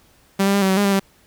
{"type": "tone with pitch steps", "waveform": "sawtooth", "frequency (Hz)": [195.5, 198.1, 200.3, 191.4, 189.5, 203.5, 198.1, 194.9], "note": ["G3", "G3", "G3", "G3", "F#3", "G#3", "G3", "G3"], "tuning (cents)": [-4, 18, 38, -41, 42, -35, 18, -10], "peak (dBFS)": -11, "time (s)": [0.39, 0.998], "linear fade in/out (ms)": 10, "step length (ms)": 76, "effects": ["pink hiss -55 dBFS RMS until 1.26 s"]}